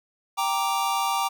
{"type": "chord", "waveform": "square", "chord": "G minor", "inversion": "none", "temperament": "equal", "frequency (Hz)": [784, 932.3, 1174.7], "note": ["G5", "Bb5", "D6"], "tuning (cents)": [0, 0, 0], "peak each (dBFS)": -28, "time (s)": [0.37, 1.29], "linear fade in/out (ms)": 20, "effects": []}